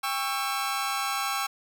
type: chord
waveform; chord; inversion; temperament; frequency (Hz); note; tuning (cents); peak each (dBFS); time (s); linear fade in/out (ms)
sawtooth; C# diminished; second; just; 798.3 / 1108.7 / 1330.5; G5 / C#6 / E6; +31 / 0 / +16; -28; 0.03-1.47; 10
effects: none